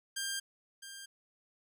10% pulse tone with echo, 1595 Hz, G6, 30 cents sharp, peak -26 dBFS, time 0.16-0.4 s, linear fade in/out 10 ms, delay 660 ms, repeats 1, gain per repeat -11 dB, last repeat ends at 1.06 s, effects none

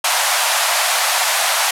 pink band-pass noise, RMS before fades -17 dBFS, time 0.04-1.71 s, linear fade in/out 5 ms, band 630 to 13000 Hz, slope 48 dB/octave, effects none

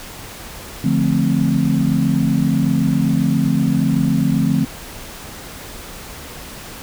sine chord, D minor seventh, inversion none, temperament equal, 146.83 / 174.61 / 220 / 261.6 Hz, D3 / F3 / A3 / C4, 0 / 0 / 0 / 0 cents, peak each -19 dBFS, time 0.84-4.65 s, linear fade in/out 5 ms, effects pink hiss -34 dBFS RMS until 6.82 s

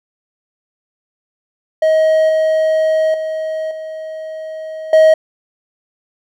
triangle tone with level steps, 632 Hz, D#5, 27 cents sharp, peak -7 / -9 / -16 / -22 / -3 dBFS, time 1.82-5.14 s, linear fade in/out 5 ms, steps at 2.29 / 3.14 / 3.71 / 4.93 s, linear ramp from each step 2 ms, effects none

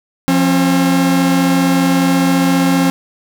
45% pulse tone pair together, 174.16 / 269 Hz, F3 / C4, -5 / +48 cents, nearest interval minor sixth, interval 753 cents, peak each -15 / -12 dBFS, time 0.28-2.9 s, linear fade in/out 0 ms, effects none

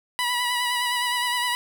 15% pulse tone with vibrato, 978 Hz, B5, 17 cents flat, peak -16 dBFS, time 0.19-1.55 s, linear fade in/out 0 ms, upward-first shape sine, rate 9.7 Hz, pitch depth 32 cents each way, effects none

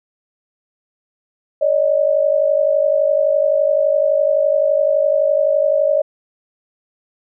sine tone pair together, 564 / 615.8 Hz, C#5 / D#5, +30 / -18 cents, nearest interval major second, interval 152 cents, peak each -15 dBFS, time 1.61-6.02 s, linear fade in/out 10 ms, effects none

